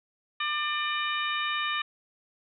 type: harmonic tone with a mistuned harmonic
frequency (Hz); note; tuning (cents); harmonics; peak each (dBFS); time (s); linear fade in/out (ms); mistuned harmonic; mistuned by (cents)
597; D5; +28; 2 / 3 / 4 / 5 / 6; -31 / -33 / -34 / -35 / -36; 0.4-1.82; 5; 6; +55
effects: none